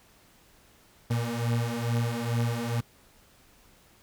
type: beating tone pair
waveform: 35% pulse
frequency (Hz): 116.54 / 118.84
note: A#2 / A#2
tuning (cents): 0 / +34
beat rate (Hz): 2.3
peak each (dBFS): -28 / -27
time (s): 1.1-2.81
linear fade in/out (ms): 10
effects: pink hiss -59 dBFS RMS until 4.02 s